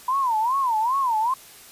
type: tone with vibrato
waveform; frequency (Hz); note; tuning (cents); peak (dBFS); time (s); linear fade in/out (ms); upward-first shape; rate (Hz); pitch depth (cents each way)
sine; 976; B5; -21; -19; 0.08-1.34; 5; sine; 2.5; 220
effects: white hiss -46 dBFS RMS until 1.71 s + resampled to 32000 Hz